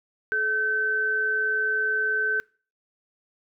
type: tone pair together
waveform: sine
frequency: 430.8 / 1535.2 Hz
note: A4 / G6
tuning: -37 / -37 cents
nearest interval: octave + minor seventh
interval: 2200 cents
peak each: -32 / -22 dBFS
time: 0.32-2.4 s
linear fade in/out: 0 ms
effects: noise-tail reverb RT60 0.4 s tail -24 dB re dry